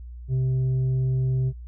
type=tone with tanh clipping; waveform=triangle; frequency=129.8 Hz; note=C3; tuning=13 cents flat; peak=-21 dBFS; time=0.28-1.53 s; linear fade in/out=50 ms; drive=8 dB; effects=added 60 Hz sine -36 dBFS peak until 1.67 s